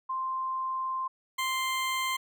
sine / 20% pulse tone pair in turn, 1046.5 / 1046.5 Hz, C6 / C6, 0 / 0 cents, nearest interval unison, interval 0 cents, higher neither, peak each -29 / -23 dBFS, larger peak second, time 0.09-1.08 / 1.38-2.17 s, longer first, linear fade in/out 10 ms, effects none

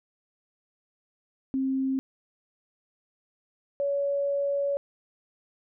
sine tone pair in turn, 265.9 / 563.4 Hz, C4 / C#5, +28 / +28 cents, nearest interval octave + minor second, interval 1300 cents, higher second, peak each -24 dBFS, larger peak neither, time 1.54-1.99 / 3.8-4.77 s, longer second, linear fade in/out 0 ms, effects none

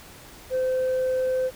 sine tone, 515 Hz, C5, 28 cents flat, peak -19 dBFS, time 0.5-1.51 s, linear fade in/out 50 ms, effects tanh soft clip ceiling -20 dBFS + pink hiss -46 dBFS RMS until 1.55 s

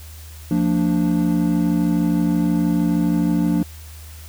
triangle chord, Bb major, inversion second, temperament equal with one note detuned, 174.61 / 227.4 / 293.7 Hz, F3 / Bb3 / D4, 0 / -43 / 0 cents, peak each -17 / -20 / -18 dBFS, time 0.51-3.63 s, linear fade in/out 2 ms, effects added 78 Hz sine -36 dBFS peak until 4.28 s + white hiss -44 dBFS RMS until 4.28 s

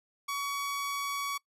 sawtooth tone, 1128 Hz, C#6, 30 cents sharp, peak -28 dBFS, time 0.28-1.38 s, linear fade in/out 10 ms, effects noise-tail reverb RT60 0.1 s tail -22 dB re dry + resampled to 32000 Hz

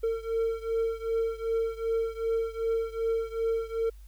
triangle beating tone pair, 452.9 / 455.5 Hz, A#4 / A#4, -50 / -40 cents, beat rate 2.6 Hz, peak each -27 / -29 dBFS, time 0.03-3.9 s, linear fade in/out 10 ms, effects added 50 Hz sine -45 dBFS peak until 4.07 s + white hiss -65 dBFS RMS until 4.07 s

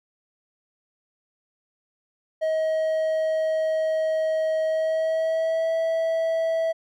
triangle tone with pitch glide, 634 to 653 Hz, D#5 to E5, +32 to -17 cents, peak -19 dBFS, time 2.41-6.73 s, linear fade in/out 20 ms, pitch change +51 cents, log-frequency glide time 4.65-5.73 s, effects none

